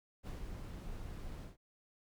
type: noise with ADSR envelope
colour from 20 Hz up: brown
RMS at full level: -42 dBFS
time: 0.23-1.57 s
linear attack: 41 ms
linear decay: 140 ms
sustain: -3 dB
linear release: 140 ms
effects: none